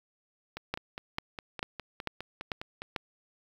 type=two click trains; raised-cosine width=0.3 ms; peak=-15 / -22 dBFS; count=6 / 12; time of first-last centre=0.74-2.962 / 0.57-2.819 s; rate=2.25 / 4.89 Hz; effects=8-bit